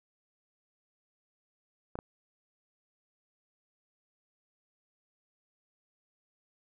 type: clicks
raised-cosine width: 1 ms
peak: -23 dBFS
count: 2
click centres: 1.955 / 1.989 s
effects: none